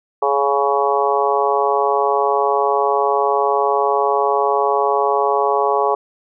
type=harmonic tone; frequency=140 Hz; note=C#3; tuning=18 cents sharp; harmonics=3 / 4 / 5 / 6 / 7 / 8; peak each=-19 / -22 / -22 / -20 / -23 / -21 dBFS; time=0.22-5.95 s; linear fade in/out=5 ms; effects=none